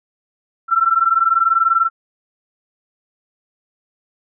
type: tone pair together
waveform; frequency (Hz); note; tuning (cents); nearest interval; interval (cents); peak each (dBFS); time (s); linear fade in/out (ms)
sine; 1337 / 1357.2; E6 / F6; +24 / -50; unison; 26; -15; 0.68-1.9; 50
effects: none